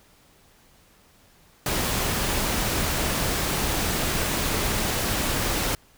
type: noise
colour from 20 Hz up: pink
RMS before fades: -25 dBFS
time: 1.66-5.75 s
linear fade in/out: 2 ms
effects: pink hiss -57 dBFS RMS until 5.97 s